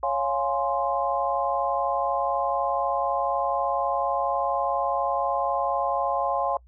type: chord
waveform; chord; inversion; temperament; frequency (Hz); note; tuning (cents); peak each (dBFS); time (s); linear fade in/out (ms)
sine; Db major seventh; none; equal; 554.4 / 698.5 / 830.6 / 1046.5; Db5 / F5 / Ab5 / C6; 0 / 0 / 0 / 0; -28; 0.03-6.57; 2
effects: noise-tail reverb RT60 0.1 s tail -25 dB re dry + added 60 Hz sine -50 dBFS peak until 6.67 s